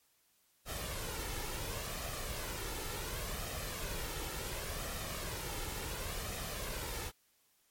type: noise with flanger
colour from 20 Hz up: pink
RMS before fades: -40 dBFS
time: 0.65-7.12 s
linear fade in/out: 50 ms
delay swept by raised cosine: 1.6 to 2.29 ms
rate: 0.7 Hz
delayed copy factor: +0.5
effects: white hiss -72 dBFS RMS until 7.7 s + MP3 64 kbps